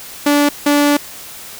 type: tone bursts at uneven times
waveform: sawtooth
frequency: 290 Hz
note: D4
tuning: 22 cents flat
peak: -6 dBFS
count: 2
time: 0.26-0.49 / 0.66-0.97 s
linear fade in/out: 5 ms
effects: white hiss -33 dBFS RMS until 1.59 s